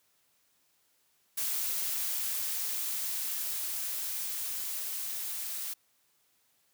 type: noise with level ramp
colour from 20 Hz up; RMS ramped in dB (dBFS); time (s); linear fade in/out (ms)
blue; -32 to -37; 1.37-5.74; 10
effects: white hiss -71 dBFS RMS until 6.73 s + high-pass 60 Hz 12 dB/octave